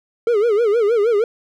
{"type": "tone with vibrato", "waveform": "triangle", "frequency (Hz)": 440, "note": "A4", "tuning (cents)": 0, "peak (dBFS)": -11, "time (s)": [0.27, 1.24], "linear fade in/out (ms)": 2, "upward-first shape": "sine", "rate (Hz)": 6.4, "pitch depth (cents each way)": 160, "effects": []}